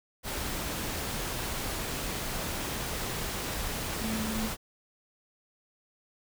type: tone in noise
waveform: sine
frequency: 220 Hz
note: A3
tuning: in tune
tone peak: -32 dBFS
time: 4.01-4.51 s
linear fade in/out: 50 ms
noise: pink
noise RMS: -34 dBFS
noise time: 0.23-4.57 s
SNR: -1 dB
effects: none